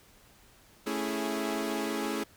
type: chord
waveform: sawtooth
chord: A major seventh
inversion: none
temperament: equal with one note detuned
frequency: 220 / 277.2 / 329.6 / 413.9 Hz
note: A3 / C#4 / E4 / G#4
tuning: 0 / 0 / 0 / -6 cents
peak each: -32 dBFS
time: 0.86-2.24 s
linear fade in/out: 10 ms
effects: pink hiss -59 dBFS RMS until 2.36 s